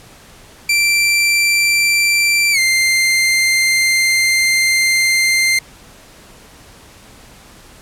sawtooth tone with pitch glide, 2349 to 2093 Hz, D7 to C7, 0 to 0 cents, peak -8 dBFS, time 0.69-5.59 s, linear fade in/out 5 ms, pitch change -200 cents, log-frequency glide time 2.52-2.59 s, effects pink hiss -42 dBFS RMS until 7.81 s + low-pass 12000 Hz 12 dB/octave

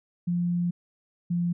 sine tone pair in turn, 174.61 / 173.5 Hz, F3 / F3, 0 / -11 cents, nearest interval unison, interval 11 cents, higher first, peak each -23 dBFS, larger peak neither, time 0.27-0.71 / 1.3-1.53 s, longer first, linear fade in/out 10 ms, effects none

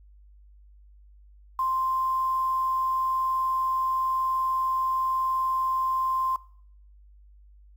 sine tone with quantisation, 1046.5 Hz, C6, in tune, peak -23 dBFS, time 1.59-6.36 s, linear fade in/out 2 ms, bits 8, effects noise-tail reverb RT60 0.6 s tail -21 dB re dry + added 50 Hz sine -50 dBFS peak until 7.76 s

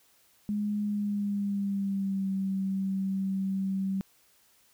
sine tone with pitch glide, 207.7 to 192.67 Hz, G#3 to G3, 0 to -30 cents, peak -27 dBFS, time 0.49-4.01 s, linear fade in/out 0 ms, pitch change -130 cents, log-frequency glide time 0.82-2.3 s, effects white hiss -64 dBFS RMS until 4.73 s

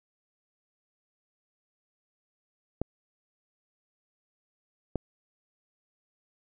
clicks, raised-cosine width 2 ms, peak -15 dBFS, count 2, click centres 2.816 / 4.957 s, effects none

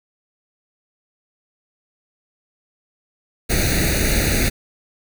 pink noise with comb filter, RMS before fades -18 dBFS, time 3.49-4.5 s, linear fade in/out 20 ms, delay 0.47 ms, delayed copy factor +1, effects none

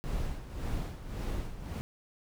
brown noise with tremolo, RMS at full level -33 dBFS, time 0.04-1.81 s, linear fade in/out 0 ms, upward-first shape sine, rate 1.8 Hz, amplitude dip 70%, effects none

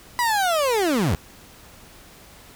30% pulse linear sweep, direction down, 992 to 64.7 Hz, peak -16 dBFS, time 0.19-1.15 s, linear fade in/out 0 ms, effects pink hiss -47 dBFS RMS until 2.55 s

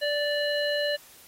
harmonic tone, 585 Hz, D5, 7 cents flat, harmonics 1 / 3 / 5 / 7, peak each -26 / -31 / -33 / -34 dBFS, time 0.01-0.97 s, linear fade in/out 20 ms, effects white hiss -52 dBFS RMS until 1.27 s + AAC 48 kbps

